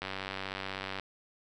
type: click train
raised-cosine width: 0.3 ms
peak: -20 dBFS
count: 95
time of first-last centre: 0.02-0.997 s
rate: 96.2 Hz
effects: none